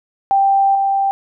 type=tone with level steps; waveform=sine; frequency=786 Hz; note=G5; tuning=4 cents sharp; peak=-10 / -13 dBFS; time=0.31-1.11 s; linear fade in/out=0 ms; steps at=0.75 s; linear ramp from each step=2 ms; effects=none